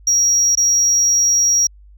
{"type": "tone with dropouts", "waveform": "sine", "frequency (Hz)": 5670, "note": "F8", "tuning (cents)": 25, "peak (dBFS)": -9, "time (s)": [0.07, 1.67], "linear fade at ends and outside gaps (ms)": 5, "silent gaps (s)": [0.553, 0.573], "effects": ["tanh soft clip ceiling -10 dBFS", "added 50 Hz sine -41 dBFS peak until 1.97 s"]}